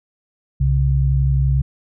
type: tone pair together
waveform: sine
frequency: 64.67 / 136 Hz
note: C2 / C#3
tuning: -20 / -33 cents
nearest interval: octave + minor second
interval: 1287 cents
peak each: -16 dBFS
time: 0.6-1.62 s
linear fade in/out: 10 ms
effects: none